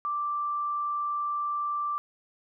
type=tone; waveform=sine; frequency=1174.7 Hz; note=D6; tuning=in tune; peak=-27 dBFS; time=0.05-1.98 s; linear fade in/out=0 ms; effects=none